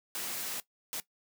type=noise bursts at uneven times; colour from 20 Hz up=white; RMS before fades=-37 dBFS; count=2; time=0.15-0.6 / 0.93-1 s; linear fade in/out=0 ms; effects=noise-tail reverb RT60 0.1 s tail -17 dB re dry + high-pass 150 Hz 12 dB/octave